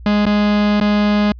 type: tone with dropouts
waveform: 45% pulse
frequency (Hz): 207.7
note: G#3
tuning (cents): 0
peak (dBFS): -12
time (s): 0.06-1.32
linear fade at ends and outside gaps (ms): 2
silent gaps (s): 0.255-0.264 / 0.801-0.811
effects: added 60 Hz sine -32 dBFS peak until 1.39 s + resampled to 11025 Hz